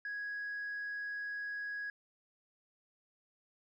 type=tone; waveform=sine; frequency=1661.2 Hz; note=G#6; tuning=in tune; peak=-36 dBFS; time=0.05-1.9 s; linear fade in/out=2 ms; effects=tanh soft clip ceiling -35 dBFS